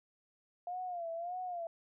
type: tone with vibrato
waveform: sine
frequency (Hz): 698.5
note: F5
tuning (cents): 0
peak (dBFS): -37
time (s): 0.67-1.67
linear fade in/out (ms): 2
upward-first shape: sine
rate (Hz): 1.7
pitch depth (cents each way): 95
effects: none